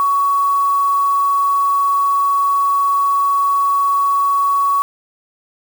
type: tone with quantisation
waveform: sine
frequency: 1121 Hz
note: C#6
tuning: 19 cents sharp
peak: -12 dBFS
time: 0-4.82 s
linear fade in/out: 0 ms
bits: 5
effects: none